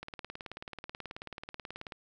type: click train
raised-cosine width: 0.3 ms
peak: -25 dBFS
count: 36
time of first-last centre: 0.03-1.922 s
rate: 18.5 Hz
effects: none